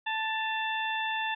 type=harmonic tone with a mistuned harmonic; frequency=880 Hz; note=A5; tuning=in tune; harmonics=1 / 2 / 3 / 4; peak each=-32 / -33 / -36 / -38 dBFS; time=0.06-1.35 s; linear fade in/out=10 ms; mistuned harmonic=3; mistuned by=+38 cents; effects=none